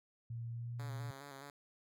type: tone with pitch glide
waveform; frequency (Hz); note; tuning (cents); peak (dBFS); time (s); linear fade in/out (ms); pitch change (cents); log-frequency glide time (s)
sine; 116.54 to 119.89; A#2 to A#2; 0 to +49; -40; 0.3-1.11; 5; +49; 0.5-0.8
type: tone with vibrato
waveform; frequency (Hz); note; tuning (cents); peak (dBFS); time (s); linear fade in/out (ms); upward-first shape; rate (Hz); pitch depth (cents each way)
5% pulse; 139.5; C#3; +11; -38; 0.79-1.5; 2; square; 4.8; 38
effects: none